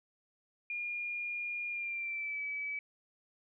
sine tone with pitch glide, 2420 to 2292 Hz, D#7 to D7, -49 to -43 cents, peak -35 dBFS, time 0.7-2.79 s, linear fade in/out 2 ms, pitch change -94 cents, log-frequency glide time 1.69-2.42 s, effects none

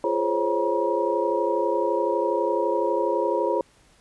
sine tone cluster, 344.7 / 418.1 / 519 / 551 / 955 Hz, F4 / G#4 / C5 / C#5 / A#5, -23 / +12 / -14 / -11 / +42 cents, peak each -27 dBFS, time 0.04-3.61 s, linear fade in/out 2 ms, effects pink hiss -58 dBFS RMS until 4 s + resampled to 24000 Hz

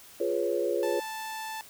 sine chord, C# dominant seventh, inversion first, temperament equal, 349.2 / 415.3 / 493.9 / 554.4 Hz, E#4 / G#4 / B4 / C#5, 0 / 0 / 0 / 0 cents, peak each -31 dBFS, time 0.2-1 s, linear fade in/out 5 ms
sawtooth tone, 880 Hz, A5, in tune, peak -31 dBFS, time 0.83-1.61 s, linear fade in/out 0 ms
effects white hiss -51 dBFS RMS until 1.69 s

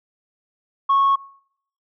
sine tone, 1100 Hz, C#6, 14 cents flat, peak -12 dBFS, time 0.89-1.16 s, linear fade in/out 10 ms, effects noise-tail reverb RT60 0.7 s tail -25 dB re dry + tanh soft clip ceiling -11 dBFS

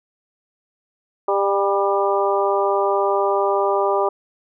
harmonic tone with a mistuned harmonic, 199 Hz, G3, 26 cents sharp, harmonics 2 / 3 / 4 / 5 / 6, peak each -20 / -22 / -23 / -24 / -25 dBFS, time 1.28-4.09 s, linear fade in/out 5 ms, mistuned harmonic 5, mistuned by -27 cents, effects none

